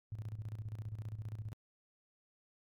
sine tone with tremolo, 106.9 Hz, A2, 49 cents flat, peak -38 dBFS, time 0.12-1.53 s, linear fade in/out 0 ms, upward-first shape square, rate 15 Hz, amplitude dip 70%, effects AAC 64 kbps

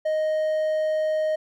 triangle tone, 622.3 Hz, D#5, in tune, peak -19 dBFS, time 0.05-1.36 s, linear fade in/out 10 ms, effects none

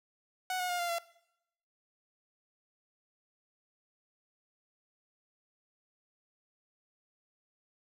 sawtooth tone with pitch steps, 740 / 724.8 / 709.9 / 695.2 / 680.9 Hz, F#5 / F#5 / F5 / F5 / F5, 0 / -36 / +28 / -8 / -44 cents, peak -28 dBFS, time 0.5-0.985 s, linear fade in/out 2 ms, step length 97 ms, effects noise-tail reverb RT60 0.8 s tail -20 dB re dry

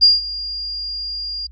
sine tone with ADSR envelope, 4814 Hz, D8, 42 cents sharp, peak -5 dBFS, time 0.01-1.47 s, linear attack 25 ms, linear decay 170 ms, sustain -18 dB, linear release 7 ms, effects added 60 Hz sine -38 dBFS peak until 1.51 s + MP3 32 kbps

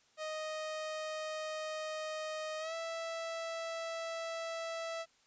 sawtooth tone with pitch glide, 622.3 to 659.3 Hz, D#5 to E5, 0 to 0 cents, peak -34 dBFS, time 0.17-5.06 s, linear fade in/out 50 ms, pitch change +100 cents, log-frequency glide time 2.59-2.74 s, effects white hiss -69 dBFS RMS until 5.26 s + resampled to 16000 Hz

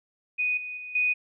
sine tone with level steps, 2485 Hz, D#7, 3 cents flat, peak -23 / -33 / -36 / -21 dBFS, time 0.38-1.14 s, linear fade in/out 20 ms, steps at 0.57 / 0.77 / 0.95 s, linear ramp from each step 5 ms, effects none

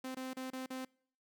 sawtooth tone with dropouts, 259.5 Hz, C4, 14 cents flat, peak -36 dBFS, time 0.04-0.85 s, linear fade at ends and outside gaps 5 ms, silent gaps 0.148-0.168 / 0.334-0.368 / 0.503-0.531 / 0.662-0.703 s, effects noise-tail reverb RT60 0.6 s tail -26 dB re dry

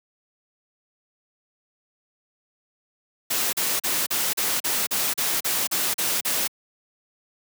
white noise bursts, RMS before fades -24 dBFS, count 12, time 3.3-6.478 s, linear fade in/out 10 ms, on 230 ms, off 38 ms, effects high-pass 150 Hz 12 dB/octave

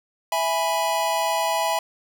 square chord, E major, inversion none, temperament equal, 659.3 / 830.6 / 987.8 Hz, E5 / G#5 / B5, 0 / 0 / 0 cents, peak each -26 dBFS, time 0.32-1.79 s, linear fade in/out 2 ms, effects none

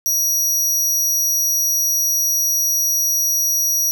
sawtooth tone, 5770 Hz, F#8, 44 cents flat, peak -13 dBFS, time 0.06-3.91 s, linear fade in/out 0 ms, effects none

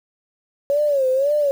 sine tone with vibrato, 554.4 Hz, C#5, in tune, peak -15 dBFS, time 0.7-1.51 s, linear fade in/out 0 ms, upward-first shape sine, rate 1.9 Hz, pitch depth 130 cents each way, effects 7-bit

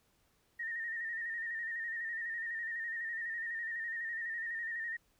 sine tone with vibrato, 1841 Hz, A#6, 22 cents flat, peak -36 dBFS, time 0.59-4.97 s, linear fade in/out 10 ms, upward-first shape square, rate 12 Hz, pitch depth 41 cents each way, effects pink hiss -73 dBFS RMS until 5.19 s

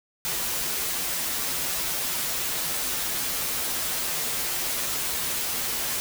white noise with comb filter, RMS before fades -28 dBFS, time 0.25-6 s, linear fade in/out 0 ms, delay 9.8 ms, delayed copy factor -0.6, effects none

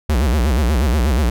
square tone with vibrato, 67.1 Hz, C2, 44 cents sharp, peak -14 dBFS, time 0.09-1.3 s, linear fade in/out 5 ms, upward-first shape sine, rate 8.3 Hz, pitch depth 270 cents each way, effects none

